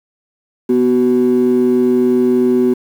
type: ring-modulated tone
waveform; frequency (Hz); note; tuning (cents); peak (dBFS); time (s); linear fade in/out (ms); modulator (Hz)
triangle; 311.1; D#4; 0; -3; 0.69-2.74; 10; 63.7
effects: tanh soft clip ceiling -5 dBFS + 7-bit